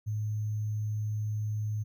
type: tone with sample-and-hold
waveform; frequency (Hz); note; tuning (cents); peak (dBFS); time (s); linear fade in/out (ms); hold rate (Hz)
sine; 106.7; G#2; +47; -29; 0.06-1.84; 20; 6300
effects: none